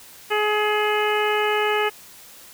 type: harmonic tone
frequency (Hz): 421.9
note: G#4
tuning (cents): +27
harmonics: 1 / 2 / 3 / 4 / 5 / 6 / 7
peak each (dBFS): -22 / -25 / -27 / -28 / -29 / -30 / -30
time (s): 0.3-1.9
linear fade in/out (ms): 20
effects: white hiss -45 dBFS RMS until 2.53 s